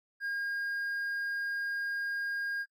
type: tone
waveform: triangle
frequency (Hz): 1620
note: G#6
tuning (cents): -43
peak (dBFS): -30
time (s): 0.2-2.66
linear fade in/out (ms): 50
effects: noise-tail reverb RT60 0.1 s tail -24 dB re dry